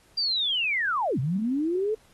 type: linear two-way sweep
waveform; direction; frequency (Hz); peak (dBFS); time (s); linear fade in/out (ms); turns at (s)
sine; down then up; 4803 to 120 to 445.6; -23; 0.17-1.95; 10; 1.19
effects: pink hiss -60 dBFS RMS until 2.13 s + AAC 32 kbps